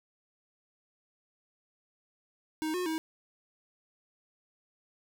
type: tone with pitch steps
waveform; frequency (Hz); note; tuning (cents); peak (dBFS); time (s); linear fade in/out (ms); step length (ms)
square; 313 / 361.8 / 319.2; D#4 / F#4 / D#4; +10 / -39 / +44; -31; 2.62-2.98; 0; 120
effects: none